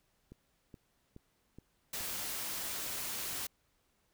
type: click train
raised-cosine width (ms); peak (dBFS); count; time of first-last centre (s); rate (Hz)
3; -37; 5; 0.32-2.008; 2.37
type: noise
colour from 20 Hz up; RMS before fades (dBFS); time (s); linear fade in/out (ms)
white; -39; 1.93-3.47; 5
effects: pink hiss -75 dBFS RMS until 4.13 s